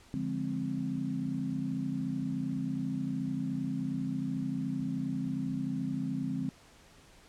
sine chord, D half-diminished seventh, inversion none, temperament equal with one note detuned, 144.98 / 174.61 / 207.7 / 261.6 Hz, D3 / F3 / Ab3 / C4, -22 / 0 / 0 / 0 cents, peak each -38 / -38 / -38 / -34 dBFS, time 0.14-6.49 s, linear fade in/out 0 ms, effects pink hiss -58 dBFS RMS until 7.28 s + low-pass 9000 Hz 12 dB/octave

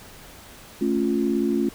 sine chord, A augmented, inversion none, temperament equal, 220 / 277.2 / 349.2 Hz, A3 / C#4 / E#4, 0 / 0 / 0 cents, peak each -24 dBFS, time 0.81-1.69 s, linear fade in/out 5 ms, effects pink hiss -45 dBFS RMS until 1.74 s

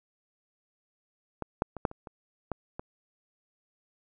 clicks, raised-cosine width 1 ms, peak -19 / -11 / -24 / -11 / -29 / -28 / -17 / -22 dBFS, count 8, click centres 1.423 / 1.621 / 1.767 / 1.852 / 1.914 / 2.072 / 2.517 / 2.795 s, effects none

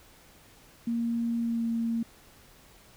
sine tone with pitch glide, 233.1 to 230 Hz, A#3 to A#3, 0 to -23 cents, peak -26 dBFS, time 0.87-2.03 s, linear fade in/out 5 ms, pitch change -23 cents, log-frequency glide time 1.39-1.66 s, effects pink hiss -56 dBFS RMS until 2.96 s

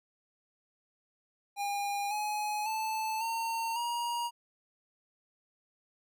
square tone with pitch steps, 809 / 841.9 / 876.1 / 911.8 / 948.8 Hz, G#5 / G#5 / A5 / A#5 / A#5, -46 / +23 / -8 / -39 / +30 cents, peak -32 dBFS, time 1.56-4.31 s, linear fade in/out 50 ms, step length 550 ms, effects none

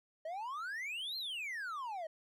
triangle exponential two-way sweep, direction up then down, 614 to 4268 to 614 Hz, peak -37 dBFS, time 0.25-2.07 s, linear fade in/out 5 ms, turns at 1.17 s, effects none

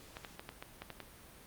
clicks, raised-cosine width 0.3 ms, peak -27 dBFS, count 8, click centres 0.169 / 0.248 / 0.395 / 0.491 / 0.625 / 0.82 / 0.903 / 1.003 s, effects pink hiss -56 dBFS RMS until 1.46 s + Opus 48 kbps

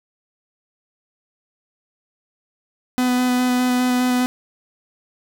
45% pulse tone with vibrato, 250 Hz, B3, 21 cents sharp, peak -16 dBFS, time 2.98-4.26 s, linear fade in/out 0 ms, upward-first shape square, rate 4.9 Hz, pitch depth 9 cents each way, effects none

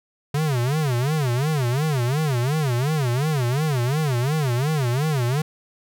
square tone with vibrato, 137.2 Hz, C#3, 17 cents flat, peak -20 dBFS, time 0.34-5.42 s, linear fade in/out 5 ms, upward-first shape sine, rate 2.8 Hz, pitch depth 250 cents each way, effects none

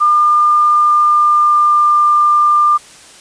sine tone with pitch glide, 1203 to 1196.1 Hz, D6 to D6, +41 to +31 cents, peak -7 dBFS, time 0-2.78 s, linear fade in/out 20 ms, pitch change -10 cents, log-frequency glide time 0.63-2.03 s, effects white hiss -39 dBFS RMS until 3.2 s + resampled to 22050 Hz

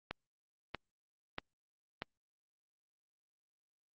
click train, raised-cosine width 0.3 ms, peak -21 dBFS, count 4, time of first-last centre 0.11-2.021 s, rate 1.57 Hz, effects low-pass 5000 Hz 12 dB/octave + Opus 48 kbps

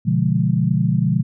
sine chord, B diminished seventh, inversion none, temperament equal with one note detuned, 123.47 / 145.9 / 174.61 / 207.7 Hz, B2 / D3 / F3 / Ab3, 0 / -11 / 0 / 0 cents, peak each -20 / -20 / -19 / -23 dBFS, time 0.05-1.23 s, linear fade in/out 20 ms, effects none

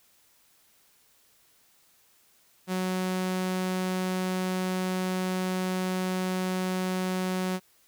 sawtooth tone, 185 Hz, F#3, in tune, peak -23 dBFS, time 2.67-7.6 s, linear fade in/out 50 ms, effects white hiss -63 dBFS RMS until 7.87 s

